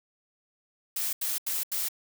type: noise bursts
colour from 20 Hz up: blue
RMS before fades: -30 dBFS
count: 4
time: 0.96-1.886 s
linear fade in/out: 5 ms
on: 170 ms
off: 82 ms
effects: none